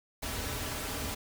pink noise with comb filter, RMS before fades -36 dBFS, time 0.22-1.15 s, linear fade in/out 10 ms, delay 5.6 ms, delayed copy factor -0.55, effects none

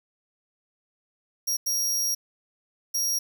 sawtooth tone bursts at uneven times, 5640 Hz, F8, 16 cents sharp, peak -21 dBFS, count 3, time 1.47-1.57 / 1.66-2.15 / 2.94-3.19 s, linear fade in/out 10 ms, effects 9-bit

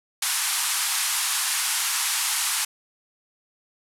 white band-pass noise, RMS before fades -25 dBFS, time 0.22-2.65 s, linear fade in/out 5 ms, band 830 to 12000 Hz, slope 48 dB/octave, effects none

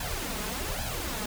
pink noise with flanger, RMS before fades -33 dBFS, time 0-1.26 s, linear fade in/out 5 ms, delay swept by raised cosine 1.2 to 4.8 ms, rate 1.2 Hz, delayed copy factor +0.8, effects none

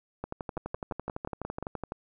two click trains, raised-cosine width 1 ms, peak -20 / -20 dBFS, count 21 / 7, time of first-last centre 0.24-1.921 / 0.57-1.626 s, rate 11.9 / 5.68 Hz, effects none

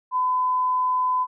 sine tone, 1010 Hz, B5, 39 cents sharp, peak -19 dBFS, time 0.11-1.27 s, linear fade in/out 50 ms, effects none

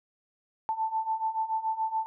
sine beating tone pair, 880 / 887 Hz, A5 / A5, 0 / +14 cents, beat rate 7 Hz, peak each -32 / -29 dBFS, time 0.69-2.06 s, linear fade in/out 0 ms, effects none

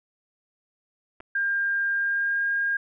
clicks, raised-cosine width 0.5 ms, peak -29 / -28 dBFS, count 2, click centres 1.203 / 1.206 s
sine tone with pitch glide, 1602 to 1617.8 Hz, G6 to G#6, +37 to -46 cents, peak -22 dBFS, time 1.35-2.77 s, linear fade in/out 5 ms, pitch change +17 cents, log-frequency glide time 1.91-2.46 s
effects none

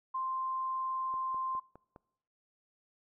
sine tone, 1046.5 Hz, C6, in tune, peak -32 dBFS, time 0.14-1.6 s, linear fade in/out 10 ms
click train, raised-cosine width 1 ms, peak -37 dBFS, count 5, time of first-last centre 1.14-1.961 s, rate 4.87 Hz
effects noise-tail reverb RT60 0.9 s tail -24 dB re dry

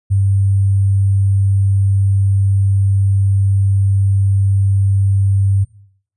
sine tone with sample-and-hold, 98 Hz, G2, in tune, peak -10 dBFS, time 0.1-5.65 s, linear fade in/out 20 ms, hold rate 8820 Hz, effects noise-tail reverb RT60 0.6 s tail -19 dB re dry + resampled to 24000 Hz

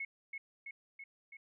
sine tone with echo, 2187 Hz, C#7, 24 cents flat, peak -37 dBFS, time 0-0.05 s, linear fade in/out 5 ms, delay 330 ms, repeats 4, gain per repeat -3 dB, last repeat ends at 1.37 s, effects none

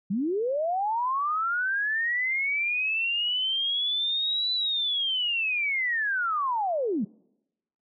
sine linear two-way sweep, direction up then down, 177.7 to 4000 to 177.7 Hz, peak -24 dBFS, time 0.1-7.05 s, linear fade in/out 10 ms, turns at 4.53 s, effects noise-tail reverb RT60 0.9 s tail -26 dB re dry

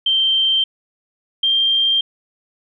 sine tone pair in turn, 3136 / 3178 Hz, G7 / G7, 0 / +23 cents, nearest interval unison, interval 23 cents, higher second, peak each -13 dBFS, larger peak neither, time 0.06-0.64 / 1.43-2.01 s, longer neither, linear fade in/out 5 ms, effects none

